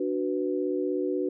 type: chord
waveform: sine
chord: B minor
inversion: first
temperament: equal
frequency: 293.7 / 370 / 493.9 Hz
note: D4 / F#4 / B4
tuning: 0 / 0 / 0 cents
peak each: -30 / -28 / -32 dBFS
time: 0-1.29 s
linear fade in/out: 5 ms
effects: none